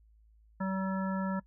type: harmonic tone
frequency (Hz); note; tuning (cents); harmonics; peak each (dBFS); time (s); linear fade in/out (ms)
190.8; G3; -47; 1 / 3 / 5 / 7 / 9; -31 / -40 / -39 / -42 / -44; 0.6-1.4; 10
effects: noise-tail reverb RT60 0.1 s tail -22 dB re dry + added 54 Hz sine -59 dBFS peak until 1.46 s